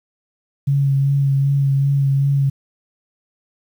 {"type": "tone with vibrato", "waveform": "sine", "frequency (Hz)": 138.59, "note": "C#3", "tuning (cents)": 0, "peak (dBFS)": -13, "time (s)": [0.67, 2.5], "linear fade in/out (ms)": 10, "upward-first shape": "sine", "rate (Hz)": 2.6, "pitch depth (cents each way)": 20, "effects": ["8-bit"]}